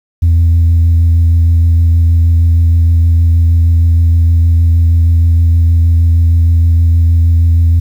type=tone with vibrato; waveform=sine; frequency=83.5 Hz; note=E2; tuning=23 cents sharp; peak=-3 dBFS; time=0.22-7.8 s; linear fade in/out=10 ms; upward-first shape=sine; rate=6.4 Hz; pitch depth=15 cents each way; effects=tanh soft clip ceiling -3 dBFS + 7-bit